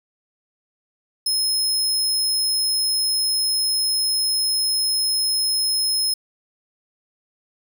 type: tone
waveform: sawtooth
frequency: 5160 Hz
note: E8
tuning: 38 cents flat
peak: -16 dBFS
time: 1.26-6.14 s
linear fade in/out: 5 ms
effects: none